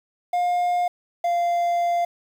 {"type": "tone pair in turn", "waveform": "triangle", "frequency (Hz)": [710, 693.4], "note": ["F5", "F5"], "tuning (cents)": [28, -13], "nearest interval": "unison", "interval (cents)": 41, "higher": "first", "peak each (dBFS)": -17, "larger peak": "neither", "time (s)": [[0.33, 0.88], [1.24, 2.05]], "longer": "second", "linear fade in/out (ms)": 5, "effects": ["8-bit"]}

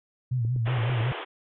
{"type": "tone with vibrato", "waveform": "sine", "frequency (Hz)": 120, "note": "B2", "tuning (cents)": -49, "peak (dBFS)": -23, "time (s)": [0.31, 1.12], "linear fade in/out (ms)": 10, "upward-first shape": "sine", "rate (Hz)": 5.4, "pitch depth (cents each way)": 110}
{"type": "click train", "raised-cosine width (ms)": 3, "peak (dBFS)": -27, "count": 7, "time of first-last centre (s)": [0.45, 1.121], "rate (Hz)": 8.94}
{"type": "band-pass noise", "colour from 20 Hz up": "pink", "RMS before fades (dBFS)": -35, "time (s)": [0.65, 1.25], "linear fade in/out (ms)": 20, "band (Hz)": [320, 3400], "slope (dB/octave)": 96}
{"effects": []}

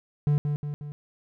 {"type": "tone with echo", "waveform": "triangle", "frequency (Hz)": 146.83, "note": "D3", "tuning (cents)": 0, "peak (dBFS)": -17, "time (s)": [0.27, 0.38], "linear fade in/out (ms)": 0, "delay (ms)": 180, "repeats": 3, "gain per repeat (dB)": -5, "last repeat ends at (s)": 0.92, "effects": []}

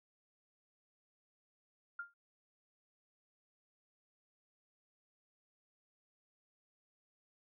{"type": "tone with exponential decay", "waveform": "sine", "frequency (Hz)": 1400, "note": "F6", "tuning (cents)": 4, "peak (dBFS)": -37, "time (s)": [1.99, 2.14], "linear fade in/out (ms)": 5, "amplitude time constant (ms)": 31, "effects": []}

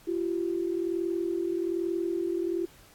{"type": "tone pair together", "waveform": "sine", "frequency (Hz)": [341, 382.2], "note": ["F4", "G4"], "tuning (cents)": [-41, -44], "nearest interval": "major second", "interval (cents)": 197, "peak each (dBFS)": [-28, -32], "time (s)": [0.07, 2.66], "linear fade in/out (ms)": 10, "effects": ["pink hiss -56 dBFS RMS until 2.94 s", "AAC 64 kbps"]}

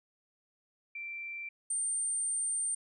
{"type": "tone pair in turn", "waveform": "sine", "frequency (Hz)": [2349, 8869], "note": ["D7", "C#9"], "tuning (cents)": [0, 0], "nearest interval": "octave + major seventh", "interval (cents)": 2300, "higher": "second", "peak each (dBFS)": [-38, -30], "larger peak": "second", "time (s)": [[0.95, 1.49], [1.7, 2.75]], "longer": "second", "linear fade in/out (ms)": 5, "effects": []}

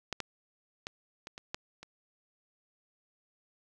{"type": "clicks", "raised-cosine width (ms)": 0.2, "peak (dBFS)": [-16, -17, -20, -25, -26, -17, -29], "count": 7, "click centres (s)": [0.127, 0.203, 0.869, 1.271, 1.379, 1.545, 1.83], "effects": []}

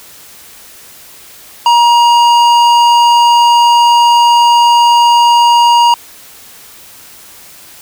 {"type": "tone with hard clipping", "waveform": "sine", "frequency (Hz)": 948, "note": "A#5", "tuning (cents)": 29, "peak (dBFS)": -6, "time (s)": [1.66, 5.94], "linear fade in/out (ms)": 2, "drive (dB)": 12, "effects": ["white hiss -36 dBFS RMS until 7.81 s"]}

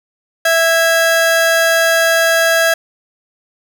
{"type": "tone pair together", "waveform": "40% pulse", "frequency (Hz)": [659.3, 1640.8], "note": ["E5", "G#6"], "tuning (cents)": [0, -21], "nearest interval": "octave + major third", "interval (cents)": 1579, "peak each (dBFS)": -12, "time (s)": [0.45, 2.74], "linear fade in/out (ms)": 5, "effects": []}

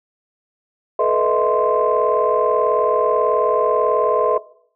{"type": "tone cluster", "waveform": "sine", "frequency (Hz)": [429.7, 488.1, 616, 656, 1043], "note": ["A4", "B4", "D#5", "E5", "C6"], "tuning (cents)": [-41, -20, -17, -9, -6], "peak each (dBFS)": -20, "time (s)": [0.99, 4.38], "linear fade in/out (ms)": 5, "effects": ["noise-tail reverb RT60 0.6 s tail -19 dB re dry", "tanh soft clip ceiling -5 dBFS"]}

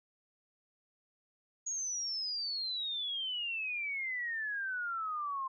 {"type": "exponential sweep", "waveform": "sine", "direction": "down", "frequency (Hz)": [6730, 1046.5], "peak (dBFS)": -34, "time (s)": [1.66, 5.48], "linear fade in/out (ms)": 10, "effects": []}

